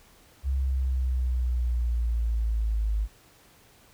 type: linear sweep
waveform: sine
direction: down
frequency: 67.6 to 51.91 Hz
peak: -23 dBFS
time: 0.43-3.08 s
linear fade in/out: 50 ms
effects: pink hiss -57 dBFS RMS until 3.93 s